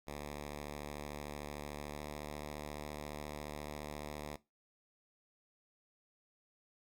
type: tone with pitch glide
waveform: 5% pulse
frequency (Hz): 73.42 to 74.4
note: D2 to D2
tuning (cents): 0 to +23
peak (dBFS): -31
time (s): 0.07-4.36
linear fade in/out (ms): 5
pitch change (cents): +23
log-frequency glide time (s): 1.91-2.01
effects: noise-tail reverb RT60 0.2 s tail -17 dB re dry + Opus 48 kbps